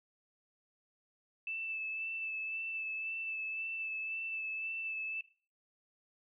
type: tone with vibrato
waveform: sine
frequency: 2637 Hz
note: E7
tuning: in tune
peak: -36 dBFS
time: 1.47-5.21 s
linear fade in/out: 2 ms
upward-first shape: sine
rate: 1.9 Hz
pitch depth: 19 cents each way
effects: noise-tail reverb RT60 0.4 s tail -18 dB re dry